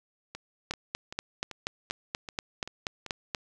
two click trains, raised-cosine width 0.2 ms, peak -13 / -22 dBFS, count 12 / 8, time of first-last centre 0.71-3.348 / 0.35-3.063 s, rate 4.17 / 2.58 Hz, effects none

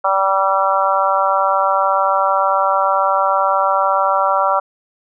harmonic tone, 193.5 Hz, G3, 22 cents flat, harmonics 3 / 4 / 5 / 6 / 7, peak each -19 / -19 / -19 / -19 / -19 dBFS, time 0.04-4.6 s, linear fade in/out 10 ms, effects none

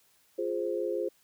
sine chord, F minor, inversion none, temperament equal, 349.2 / 415.3 / 523.3 Hz, F4 / Ab4 / C5, 0 / 0 / 0 cents, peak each -33 dBFS, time 0.38-1.09 s, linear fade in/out 10 ms, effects white hiss -66 dBFS RMS until 1.23 s

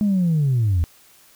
sine linear sweep, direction down, 212.8 to 77.78 Hz, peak -14 dBFS, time 0.01-0.84 s, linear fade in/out 0 ms, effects tanh soft clip ceiling -13 dBFS + white hiss -52 dBFS RMS until 1.35 s

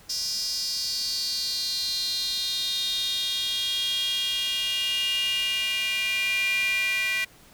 square tone with high-pass filter sweep, 217.8 Hz, A3, 17 cents flat, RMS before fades -27 dBFS, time 0.09-7.25 s, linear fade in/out 10 ms, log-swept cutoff 5200 to 2200 Hz, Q 7.9, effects pink hiss -53 dBFS RMS until 7.53 s

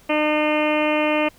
harmonic tone with a mistuned harmonic, 303 Hz, D#4, 46 cents flat, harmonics 1 / 2 / 3 / 4 / 5 / 6 / 7 / 8 / 9 / 10, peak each -22 / -21 / -27 / -29 / -37 / -34 / -29 / -28 / -30 / -34 dBFS, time 0.09-1.29 s, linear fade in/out 10 ms, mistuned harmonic 8, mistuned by +19 cents, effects pink hiss -52 dBFS RMS until 1.38 s

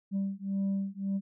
sine beating tone pair, 195 / 196.8 Hz, G3 / G3, -9 / +7 cents, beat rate 1.8 Hz, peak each -30 dBFS, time 0.11-1.21 s, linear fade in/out 50 ms, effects tanh soft clip ceiling -26 dBFS

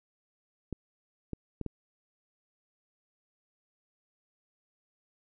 clicks, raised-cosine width 3 ms, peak -22 dBFS, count 4, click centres 0.727 / 1.333 / 1.613 / 1.663 s, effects none

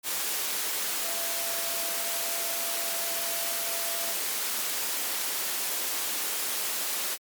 sine tone in noise, 675 Hz, E5, 41 cents sharp, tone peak -39 dBFS, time 1.01-4.16 s, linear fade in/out 50 ms, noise white, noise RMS -30 dBFS, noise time 0.03-7.18 s, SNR -12 dB, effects high-pass 300 Hz 12 dB/octave + MP3 96 kbps

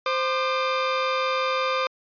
sawtooth tone pair together, 520.8 / 1200 Hz, C5 / D6, -8 / +37 cents, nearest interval octave + major second, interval 1445 cents, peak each -21 dBFS, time 0.06-1.87 s, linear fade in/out 2 ms, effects resampled to 11025 Hz

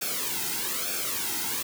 white noise with flanger, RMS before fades -30 dBFS, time 0.01-1.63 s, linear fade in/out 10 ms, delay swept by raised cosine 1 to 1.76 ms, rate 1.1 Hz, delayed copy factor -0.8, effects none

